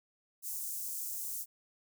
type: high-pass noise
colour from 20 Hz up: white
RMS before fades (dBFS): -39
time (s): 0.42-1.46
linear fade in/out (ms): 50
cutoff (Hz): 6800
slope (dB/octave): 24
effects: none